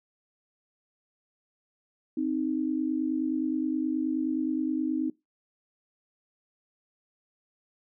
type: tone pair together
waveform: sine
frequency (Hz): 261.6 / 311.1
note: C4 / D#4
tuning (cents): 0 / 0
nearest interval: minor third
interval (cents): 300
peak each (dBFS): -29 / -28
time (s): 2.17-5.1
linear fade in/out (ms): 5
effects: noise-tail reverb RT60 0.2 s tail -22 dB re dry